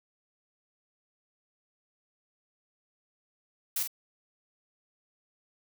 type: noise with echo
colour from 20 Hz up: blue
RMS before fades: -30 dBFS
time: 3.76-3.83 s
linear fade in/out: 5 ms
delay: 46 ms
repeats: 1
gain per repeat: -6 dB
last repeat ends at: 3.876 s
effects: none